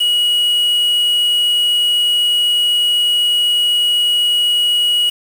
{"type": "tone with quantisation", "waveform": "triangle", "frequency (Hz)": 2908, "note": "F#7", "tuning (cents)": -31, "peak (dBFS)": -10, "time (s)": [0, 5.1], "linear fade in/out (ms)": 10, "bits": 5, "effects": []}